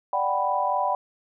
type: chord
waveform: sine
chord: G major seventh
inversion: second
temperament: equal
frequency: 587.3 / 740 / 784 / 987.8 Hz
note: D5 / F#5 / G5 / B5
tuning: 0 / 0 / 0 / 0 cents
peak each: -29 / -28 / -27 / -25 dBFS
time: 0.13-0.95 s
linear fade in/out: 2 ms
effects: none